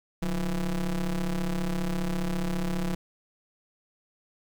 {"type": "ring-modulated tone", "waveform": "square", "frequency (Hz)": 82.41, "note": "E2", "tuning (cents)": 0, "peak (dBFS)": -24, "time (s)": [0.22, 2.95], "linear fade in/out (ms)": 5, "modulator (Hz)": 99.8, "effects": ["9-bit"]}